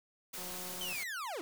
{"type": "noise", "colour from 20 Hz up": "white", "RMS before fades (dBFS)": -43, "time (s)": [0.33, 1.04], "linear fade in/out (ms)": 10}
{"type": "click train", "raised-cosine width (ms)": 1, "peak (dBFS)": -37, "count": 100, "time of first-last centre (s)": [0.38, 0.927], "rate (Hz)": 181}
{"type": "linear sweep", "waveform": "40% pulse", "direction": "down", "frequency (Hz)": [3136, 293.3], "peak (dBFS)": -37, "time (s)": [0.81, 1.41], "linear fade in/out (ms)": 0}
{"effects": []}